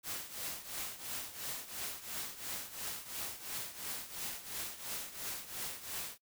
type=noise with tremolo; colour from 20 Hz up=white; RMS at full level=-39 dBFS; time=0.03-6.18 s; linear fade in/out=50 ms; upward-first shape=triangle; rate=2.9 Hz; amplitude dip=80%; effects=noise-tail reverb RT60 0.1 s tail -22 dB re dry